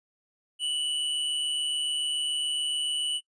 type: tone with amplitude modulation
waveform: square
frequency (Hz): 2960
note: F#7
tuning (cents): 0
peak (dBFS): -25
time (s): 0.59-3.21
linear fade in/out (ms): 50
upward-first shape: sine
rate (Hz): 147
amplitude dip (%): 45
effects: noise-tail reverb RT60 0.1 s tail -23 dB re dry + resampled to 22050 Hz